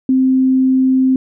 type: tone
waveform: sine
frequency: 261 Hz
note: C4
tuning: 4 cents flat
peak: -9 dBFS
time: 0.09-1.16 s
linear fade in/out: 2 ms
effects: none